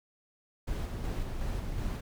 brown noise with tremolo, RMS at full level -33 dBFS, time 0.67-2.01 s, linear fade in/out 10 ms, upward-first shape square, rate 2.7 Hz, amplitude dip 30%, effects none

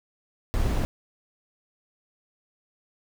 brown noise, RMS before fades -24 dBFS, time 0.54-0.85 s, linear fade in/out 0 ms, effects none

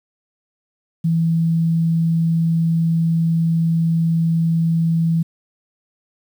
sine tone, 164.81 Hz, E3, in tune, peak -14 dBFS, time 1.04-5.23 s, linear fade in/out 10 ms, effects 8-bit

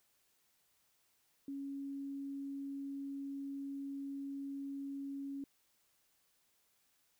sine tone, 277.2 Hz, C#4, in tune, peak -40 dBFS, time 1.48-5.44 s, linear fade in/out 2 ms, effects white hiss -75 dBFS RMS until 7.19 s

